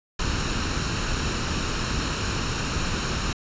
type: noise with comb filter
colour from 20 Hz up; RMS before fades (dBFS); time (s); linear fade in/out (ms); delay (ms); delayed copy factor
pink; -26; 0.19-3.33; 5; 0.73; +0.5
effects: resampled to 16000 Hz